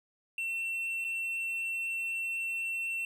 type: tone with dropouts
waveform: triangle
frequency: 2702 Hz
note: E7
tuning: 42 cents sharp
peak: -30 dBFS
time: 0.38-3.05 s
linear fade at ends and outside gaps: 2 ms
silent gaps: 1.043-1.047 s
effects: none